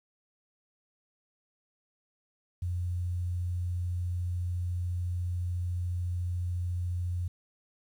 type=tone; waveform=sine; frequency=88.6 Hz; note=F2; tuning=25 cents sharp; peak=-29 dBFS; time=2.62-7.28 s; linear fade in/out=5 ms; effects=10-bit